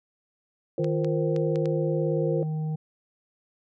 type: chord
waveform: sine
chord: F suspended fourth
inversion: none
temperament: just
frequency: 349.2 / 465.6 / 523.8 Hz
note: F4 / Bb4 / C5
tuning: 0 / -2 / +2 cents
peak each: -29 dBFS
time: 0.78-2.43 s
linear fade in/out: 2 ms
type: harmonic tone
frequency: 155.56 Hz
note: D#3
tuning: in tune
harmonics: 1 / 3 / 5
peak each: -26 / -44 / -46 dBFS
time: 0.79-2.76 s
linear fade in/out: 10 ms
type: clicks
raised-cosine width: 0.2 ms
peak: -23 dBFS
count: 5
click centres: 0.844 / 1.046 / 1.363 / 1.558 / 1.657 s
effects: none